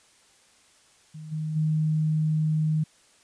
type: tone with level steps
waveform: sine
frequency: 155.56 Hz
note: D#3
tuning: in tune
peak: -37 / -27 / -21 dBFS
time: 1.14-2.84 s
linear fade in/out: 10 ms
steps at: 1.31 / 1.55 s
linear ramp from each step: 20 ms
effects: white hiss -59 dBFS RMS until 3.23 s + resampled to 22050 Hz